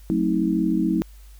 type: chord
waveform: sine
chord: F# diminished seventh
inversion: none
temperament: just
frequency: 185 / 222 / 266.4 / 319.7 Hz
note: F#3 / A3 / C4 / Eb4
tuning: 0 / +16 / +31 / +47 cents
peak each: -24 / -25 / -27 / -22 dBFS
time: 0.1-1.02 s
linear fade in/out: 0 ms
effects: added 50 Hz sine -42 dBFS peak until 1.39 s + white hiss -56 dBFS RMS until 1.39 s